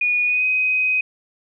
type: tone with pitch glide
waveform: sine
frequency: 2455 to 2514 Hz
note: D#7 to D#7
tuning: -24 to +17 cents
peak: -16 dBFS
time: 0.01-1.01 s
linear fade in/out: 5 ms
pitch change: +41 cents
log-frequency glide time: 0.25-0.45 s
effects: none